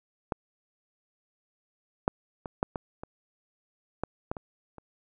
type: clicks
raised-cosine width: 1 ms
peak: -14 / -9 / -22 / -11 / -18 / -24 / -15 / -16 / -24 / -30 dBFS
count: 10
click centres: 0.322 / 2.079 / 2.458 / 2.629 / 2.758 / 3.035 / 4.036 / 4.315 / 4.368 / 4.783 s
effects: none